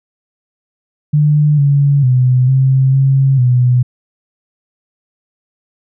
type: tone with pitch steps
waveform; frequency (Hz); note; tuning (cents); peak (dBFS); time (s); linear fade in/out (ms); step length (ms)
sine; 149.1 / 141.7 / 126.9 / 132.8 / 135.3 / 124.5; D3 / C#3 / B2 / C3 / C#3 / B2; +27 / +38 / +47 / +26 / -42 / +14; -7; 1.13-3.83; 10; 450
effects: none